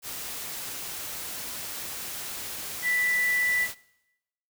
sine tone in noise, 1975.5 Hz, B6, in tune, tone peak -23 dBFS, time 2.82-3.68 s, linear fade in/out 50 ms, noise white, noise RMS -36 dBFS, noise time 0.02-3.75 s, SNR +10 dB, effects noise-tail reverb RT60 0.9 s tail -21 dB re dry

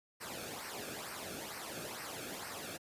pink noise with flanger, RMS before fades -44 dBFS, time 0.2-2.78 s, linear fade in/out 20 ms, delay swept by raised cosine 0.28 to 1.04 ms, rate 2.2 Hz, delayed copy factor -0.65, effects high-pass 100 Hz 12 dB/octave + resampled to 32000 Hz

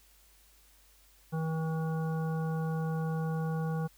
harmonic tone, 160.4 Hz, E3, 47 cents flat, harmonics 1 / 3 / 5 / 7 / 9, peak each -30 / -40 / -43 / -47 / -48 dBFS, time 1.32-3.88 s, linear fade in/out 20 ms, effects added 50 Hz sine -63 dBFS peak until 3.97 s + white hiss -63 dBFS RMS until 3.97 s

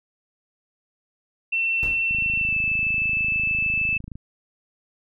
sine tone with pitch glide, 2693 to 2630 Hz, E7 to E7, +36 to -5 cents, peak -20 dBFS, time 1.52-3.98 s, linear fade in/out 10 ms, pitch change -41 cents, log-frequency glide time 2.37-2.55 s
brown noise with exponential decay, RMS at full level -27 dBFS, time 1.83-2.12 s, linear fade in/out 0 ms, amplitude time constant 63 ms
click train, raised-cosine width 5 ms, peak -24 dBFS, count 55, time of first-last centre 2.11-4.155 s, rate 26.4 Hz
effects none

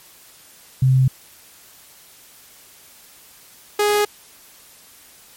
sine / sawtooth tone pair in turn, 130.81 / 415.3 Hz, C3 / G#4, 0 / 0 cents, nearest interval octave + minor sixth, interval 2000 cents, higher second, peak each -11 dBFS, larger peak neither, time 0.82-1.08 / 3.79-4.05 s, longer neither, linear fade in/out 5 ms, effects white hiss -47 dBFS RMS until 5.36 s + MP3 64 kbps

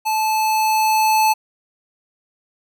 square tone with level ramp, 870 Hz, A5, 20 cents flat, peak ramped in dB -18 to -13 dBFS, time 0.05-1.34 s, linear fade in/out 20 ms, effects none

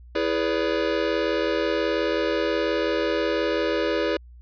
square chord, E dominant seventh, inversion none, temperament equal with one note detuned, 329.6 / 415.3 / 493.9 / 572.6 Hz, E4 / G#4 / B4 / D5, 0 / 0 / 0 / -44 cents, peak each -28 dBFS, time 0.15-4.17 s, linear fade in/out 5 ms, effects added 60 Hz sine -43 dBFS peak until 4.41 s + resampled to 11025 Hz

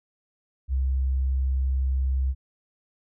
sine tone, 65.9 Hz, C2, 13 cents sharp, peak -21 dBFS, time 0.68-2.35 s, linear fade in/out 50 ms, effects none

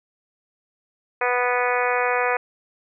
harmonic tone, 246.6 Hz, B3, 2 cents flat, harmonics 2 / 3 / 4 / 5 / 6 / 7 / 8 / 9 / 10, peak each -24 / -26 / -27 / -28 / -29 / -29 / -30 / -31 / -31 dBFS, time 1.21-2.37 s, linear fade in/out 5 ms, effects none

